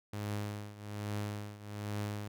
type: tone with tremolo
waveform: sawtooth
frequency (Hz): 103.83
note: G#2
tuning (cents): 0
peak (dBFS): -30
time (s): 0.13-2.28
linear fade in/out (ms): 5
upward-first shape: triangle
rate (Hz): 1.2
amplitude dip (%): 85
effects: none